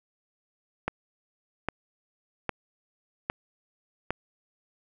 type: click train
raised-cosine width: 0.5 ms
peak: -12 dBFS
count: 5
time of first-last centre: 0.88-4.106 s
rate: 1.24 Hz
effects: none